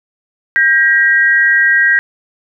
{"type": "tone pair together", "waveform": "sine", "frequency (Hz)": [1599.8, 1901], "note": ["G6", "A#6"], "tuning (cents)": [35, 33], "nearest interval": "minor third", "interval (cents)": 298, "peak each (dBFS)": -10, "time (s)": [0.56, 1.99], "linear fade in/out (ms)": 0, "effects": []}